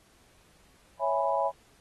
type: chord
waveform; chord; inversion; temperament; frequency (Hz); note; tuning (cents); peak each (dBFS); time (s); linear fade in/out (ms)
sine; C# minor seventh; none; equal; 554.4 / 659.3 / 830.6 / 987.8; C#5 / E5 / G#5 / B5; 0 / 0 / 0 / 0; -30; 0.99-1.52; 50
effects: pink hiss -62 dBFS RMS until 1.8 s + AAC 32 kbps